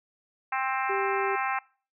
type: harmonic tone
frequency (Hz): 263.8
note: C4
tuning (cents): +14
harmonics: 3 / 4 / 5 / 6 / 7 / 8 / 9 / 10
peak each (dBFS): -30 / -32 / -34 / -36 / -37 / -38 / -39 / -40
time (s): 0.52-1.59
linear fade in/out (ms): 5
type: tone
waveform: sine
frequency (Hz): 392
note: G4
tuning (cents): 0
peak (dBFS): -29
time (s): 0.89-1.36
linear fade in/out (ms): 10
effects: noise-tail reverb RT60 0.4 s tail -23 dB re dry